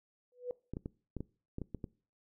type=tone with exponential growth; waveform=sine; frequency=493.9 Hz; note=B4; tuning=in tune; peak=-31 dBFS; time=0.32-0.51 s; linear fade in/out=1 ms; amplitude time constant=40 ms
type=clicks; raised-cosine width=3 ms; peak=-26 dBFS; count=9; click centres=0.736 / 0.769 / 0.859 / 1.167 / 1.206 / 1.584 / 1.617 / 1.747 / 1.842 s
effects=noise-tail reverb RT60 0.4 s tail -23 dB re dry